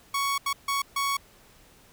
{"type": "tone bursts at uneven times", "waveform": "sawtooth", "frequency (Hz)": 1114, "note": "C#6", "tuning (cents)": 8, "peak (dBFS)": -21, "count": 4, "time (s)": [[0.14, 0.38], [0.46, 0.53], [0.68, 0.82], [0.96, 1.17]], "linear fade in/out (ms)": 5, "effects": ["pink hiss -56 dBFS RMS until 1.92 s"]}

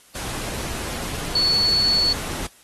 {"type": "tone in noise", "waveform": "sine", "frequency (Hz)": 4423, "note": "C#8", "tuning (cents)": -5, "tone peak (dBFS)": -16, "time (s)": [1.35, 2.13], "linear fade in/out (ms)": 5, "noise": "pink", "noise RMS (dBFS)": -30, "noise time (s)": [0.15, 2.47], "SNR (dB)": 11, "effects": ["white hiss -52 dBFS RMS until 2.63 s", "AAC 32 kbps"]}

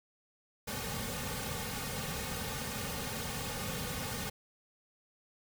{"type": "noise with comb filter", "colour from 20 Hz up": "pink", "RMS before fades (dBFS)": -38, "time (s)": [0.67, 4.3], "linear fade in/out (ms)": 10, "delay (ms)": 3, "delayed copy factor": -0.95, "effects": []}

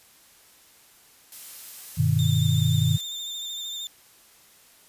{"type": "noise", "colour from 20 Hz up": "blue", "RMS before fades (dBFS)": -40, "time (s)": [1.32, 3.01], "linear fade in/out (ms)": 2}
{"type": "chord", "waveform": "sine", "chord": "G augmented", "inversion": "none", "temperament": "just", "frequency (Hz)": [98, 122.5, 153.12], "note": ["G2", "B2", "D#3"], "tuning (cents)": [0, -14, -27], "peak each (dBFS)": [-24, -23, -22], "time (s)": [1.97, 2.98], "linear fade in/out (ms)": 20}
{"type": "tone with vibrato", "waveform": "35% pulse", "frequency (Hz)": 3600, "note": "A7", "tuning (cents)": 39, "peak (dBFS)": -30, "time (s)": [2.19, 3.87], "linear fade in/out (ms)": 0, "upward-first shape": "triangle", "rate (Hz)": 13, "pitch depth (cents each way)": 35}
{"effects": ["white hiss -55 dBFS RMS until 4.88 s", "resampled to 32000 Hz"]}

